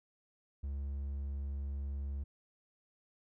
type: tone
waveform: triangle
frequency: 69.7 Hz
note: C#2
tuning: 10 cents sharp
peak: -34 dBFS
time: 0.63-2.24 s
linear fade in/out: 10 ms
effects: none